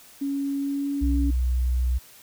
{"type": "tone with pitch glide", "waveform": "sine", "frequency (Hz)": [278.6, 281.8], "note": ["C#4", "C#4"], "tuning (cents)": [9, 29], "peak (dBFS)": -24, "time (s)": [0.21, 1.31], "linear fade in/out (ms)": 10, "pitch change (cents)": 20, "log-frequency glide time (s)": [0.59, 0.88]}
{"type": "tone", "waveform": "sine", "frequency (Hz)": 62.3, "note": "B1", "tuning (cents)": 16, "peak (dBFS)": -20, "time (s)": [1.01, 1.99], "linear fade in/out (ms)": 20}
{"effects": ["white hiss -50 dBFS RMS until 2.22 s"]}